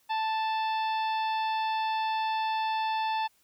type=harmonic tone with a mistuned harmonic; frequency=880 Hz; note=A5; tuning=in tune; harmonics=1 / 2 / 3 / 4 / 5 / 6; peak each=-27 / -40 / -39 / -41 / -46 / -52 dBFS; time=0.09-3.28 s; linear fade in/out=20 ms; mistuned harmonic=6; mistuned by=-38 cents; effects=white hiss -67 dBFS RMS until 3.43 s